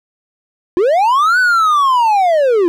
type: linear two-way sweep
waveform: triangle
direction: up then down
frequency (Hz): 329.1 to 1520 to 329.1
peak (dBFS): -7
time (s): 0.77-2.68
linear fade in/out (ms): 0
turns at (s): 1.39
effects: none